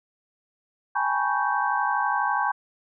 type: tone cluster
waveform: sine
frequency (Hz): 806 / 858 / 977 / 1108 / 1559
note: G5 / A5 / B5 / C#6 / G6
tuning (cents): +48 / -44 / -19 / -1 / -10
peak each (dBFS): -28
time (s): 0.95-2.52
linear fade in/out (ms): 10
effects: none